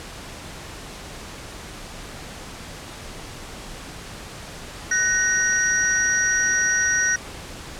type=tone cluster; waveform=sine; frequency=1497 / 1862 / 5770 Hz; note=F#6 / A#6 / F#8; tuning=+20 / -2 / -44 cents; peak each=-22 dBFS; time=4.91-7.16 s; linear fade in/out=5 ms; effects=pink hiss -37 dBFS RMS until 7.79 s + low-pass 9000 Hz 12 dB/octave